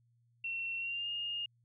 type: tone with pitch glide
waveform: sine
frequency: 2716 to 2836 Hz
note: F7 to F7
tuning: -49 to +26 cents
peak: -35 dBFS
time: 0.44-1.46 s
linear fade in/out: 5 ms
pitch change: +75 cents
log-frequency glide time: 0.78-1.09 s
effects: added 118 Hz sine -68 dBFS peak until 1.64 s